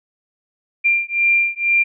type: beating tone pair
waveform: sine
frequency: 2381 / 2383.1 Hz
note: D7 / D7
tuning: +23 / +25 cents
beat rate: 2.1 Hz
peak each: -17 dBFS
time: 0.84-1.84 s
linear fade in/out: 20 ms
effects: none